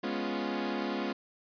sawtooth chord, C# dominant seventh, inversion second, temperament equal, 207.7 / 246.9 / 277.2 / 349.2 Hz, G#3 / B3 / C#4 / E#4, 0 / 0 / 0 / 0 cents, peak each -33 dBFS, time 0.03-1.13 s, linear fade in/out 10 ms, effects resampled to 11025 Hz

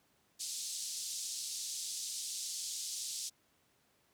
white band-pass noise, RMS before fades -41 dBFS, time 0.39-3.3 s, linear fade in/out 20 ms, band 4000 to 8600 Hz, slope 24 dB/octave, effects pink hiss -72 dBFS RMS until 4.13 s + high-pass 100 Hz 12 dB/octave

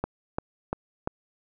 click train, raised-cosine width 1 ms, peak -13 dBFS, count 4, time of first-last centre 0.04-1.074 s, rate 2.9 Hz, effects none

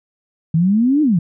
sine exponential two-way sweep, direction up then down, 155.56 to 313.9 to 155.56 Hz, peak -11 dBFS, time 0.54-1.19 s, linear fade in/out 5 ms, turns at 1.02 s, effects none

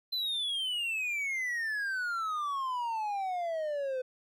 triangle exponential sweep, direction down, 4089 to 504 Hz, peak -29 dBFS, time 0.12-4.02 s, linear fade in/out 10 ms, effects none

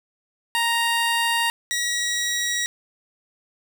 15% pulse tone pair in turn, 932.3 / 1912.6 Hz, A#5 / A#6, 0 / +44 cents, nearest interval octave, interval 1244 cents, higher second, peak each -13 / -16 dBFS, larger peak first, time 0.55-1.5 / 1.71-2.66 s, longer neither, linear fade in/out 0 ms, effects none

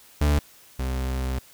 40% pulse tone pair in turn, 73.42 / 64.76 Hz, D2 / C2, 0 / -17 cents, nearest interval major second, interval 217 cents, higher first, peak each -17 / -24 dBFS, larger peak first, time 0.21-0.39 / 0.79-1.39 s, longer second, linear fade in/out 5 ms, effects white hiss -52 dBFS RMS until 1.53 s

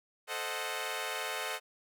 10% pulse chord, A diminished seventh, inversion none, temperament equal, 440 / 523.3 / 622.3 / 740 Hz, A4 / C5 / Eb5 / Gb5, 0 / 0 / 0 / 0 cents, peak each -32 dBFS, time 0.27-1.6 s, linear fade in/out 50 ms, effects none

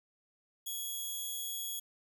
5% pulse tone, 3343 Hz, G#7, 11 cents sharp, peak -29 dBFS, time 0.66-1.8 s, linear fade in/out 10 ms, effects none

